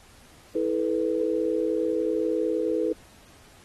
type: tone cluster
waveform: sine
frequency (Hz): 324.4 / 433.8 / 493.8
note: E4 / A4 / B4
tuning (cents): -28 / -25 / 0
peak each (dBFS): -27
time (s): 0.55-2.93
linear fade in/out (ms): 5
effects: pink hiss -54 dBFS RMS until 3.64 s + AAC 32 kbps